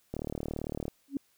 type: click train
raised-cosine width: 2 ms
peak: -21 dBFS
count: 29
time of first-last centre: 0.14-0.881 s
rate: 37.8 Hz
type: tone with exponential growth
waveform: sine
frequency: 277.2 Hz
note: C#4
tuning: in tune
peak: -24 dBFS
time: 1.08-1.17 s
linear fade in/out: 2 ms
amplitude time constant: 19 ms
effects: white hiss -69 dBFS RMS until 1.37 s